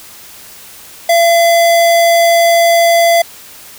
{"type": "tone", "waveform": "square", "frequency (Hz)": 678, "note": "E5", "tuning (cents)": 49, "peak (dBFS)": -7, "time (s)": [1.09, 3.22], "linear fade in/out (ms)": 5, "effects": ["white hiss -35 dBFS RMS until 3.78 s"]}